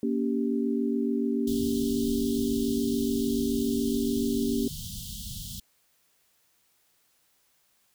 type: chord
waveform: sine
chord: G diminished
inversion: first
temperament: just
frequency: 235.2 / 282.2 / 392 Hz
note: Bb3 / Db4 / G4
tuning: +16 / +31 / 0 cents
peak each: -27 / -29 / -31 dBFS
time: 0.03-4.68 s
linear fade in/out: 2 ms
type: band-stop noise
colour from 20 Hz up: pink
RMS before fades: -38 dBFS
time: 1.47-5.6 s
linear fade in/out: 5 ms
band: 230 to 3000 Hz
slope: 96 dB/octave
effects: white hiss -68 dBFS RMS until 7.94 s